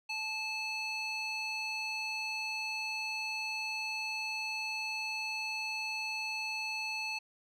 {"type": "tone with band-pass filter", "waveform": "square", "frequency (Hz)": 870, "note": "A5", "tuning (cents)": -20, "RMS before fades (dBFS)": -37, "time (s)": [0.09, 7.19], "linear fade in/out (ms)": 10, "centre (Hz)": 3300, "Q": 8.1, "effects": []}